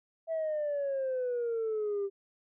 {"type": "exponential sweep", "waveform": "sine", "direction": "down", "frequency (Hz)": [659.3, 392], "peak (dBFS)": -28, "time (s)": [0.27, 2.1], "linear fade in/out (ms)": 50, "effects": ["tanh soft clip ceiling -27 dBFS"]}